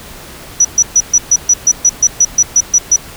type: tone bursts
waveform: sine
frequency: 5890 Hz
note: F#8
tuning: 9 cents flat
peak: -4 dBFS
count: 14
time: 0.6-2.962 s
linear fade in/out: 5 ms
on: 48 ms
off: 130 ms
effects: pink hiss -32 dBFS RMS until 3.16 s